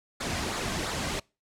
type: noise with flanger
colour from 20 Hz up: pink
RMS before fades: -31 dBFS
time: 0.2-1.2 s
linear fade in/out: 10 ms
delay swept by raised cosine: 0.33 to 2.33 ms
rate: 2.9 Hz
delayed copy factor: -0.55
effects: noise-tail reverb RT60 0.3 s tail -26 dB re dry + low-pass 8000 Hz 12 dB/octave